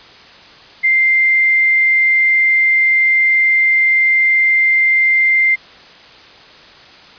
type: tone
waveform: sine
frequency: 2093 Hz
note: C7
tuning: in tune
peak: -9 dBFS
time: 0.83-5.56 s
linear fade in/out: 20 ms
effects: white hiss -40 dBFS RMS until 7.18 s + resampled to 11025 Hz